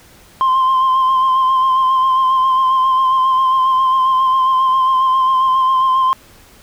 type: tone with vibrato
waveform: sine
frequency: 1046.5 Hz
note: C6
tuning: in tune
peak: -8 dBFS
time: 0.41-6.13 s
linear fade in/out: 0 ms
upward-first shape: sine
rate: 7.4 Hz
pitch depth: 27 cents each way
effects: tanh soft clip ceiling -9 dBFS + pink hiss -45 dBFS RMS until 6.62 s